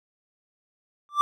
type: tone with exponential growth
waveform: triangle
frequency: 1174.7 Hz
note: D6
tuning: in tune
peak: -11 dBFS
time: 1.09-1.21 s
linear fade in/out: 0 ms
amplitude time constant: 24 ms
effects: none